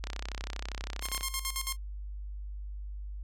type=click train; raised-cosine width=0.2 ms; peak=-20 dBFS; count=39; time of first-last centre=0.04-1.209 s; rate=32.5 Hz
type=tone with tremolo; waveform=5% pulse; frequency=1066 Hz; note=C6; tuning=32 cents sharp; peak=-19 dBFS; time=1.01-1.77 s; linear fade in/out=50 ms; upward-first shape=square; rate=9.1 Hz; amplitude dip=80%
effects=added 50 Hz sine -37 dBFS peak until 3.23 s